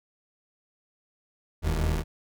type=tone pair together; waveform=30% pulse; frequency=41.21 / 77.8 Hz; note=E1 / D#2; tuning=0 / 0 cents; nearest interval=major seventh; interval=1100 cents; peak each=-24 dBFS; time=1.62-2.04 s; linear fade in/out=50 ms; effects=none